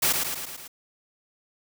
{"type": "noise with echo", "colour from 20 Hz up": "white", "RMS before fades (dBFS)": -22, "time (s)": [0.02, 0.13], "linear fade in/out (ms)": 10, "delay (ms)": 110, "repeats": 5, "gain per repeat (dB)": -4, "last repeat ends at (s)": 0.68, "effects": []}